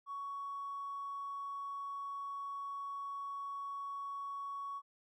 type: tone with tanh clipping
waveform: triangle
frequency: 1117 Hz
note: C#6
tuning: 13 cents sharp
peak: -39 dBFS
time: 0.06-4.82 s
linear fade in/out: 50 ms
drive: 1 dB
effects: none